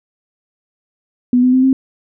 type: tone with pitch steps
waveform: sine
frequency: 247.2 / 252.8 / 258.6 / 264.5 Hz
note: B3 / B3 / C4 / C4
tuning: +2 / +41 / -20 / +19 cents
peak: -8 dBFS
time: 1.33-1.73 s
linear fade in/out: 2 ms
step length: 100 ms
effects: none